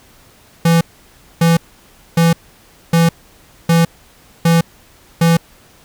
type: tone bursts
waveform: square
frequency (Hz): 166.9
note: E3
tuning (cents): +22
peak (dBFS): -9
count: 7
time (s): 0.65-5.37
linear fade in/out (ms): 5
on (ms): 160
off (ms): 600
effects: pink hiss -47 dBFS RMS until 5.84 s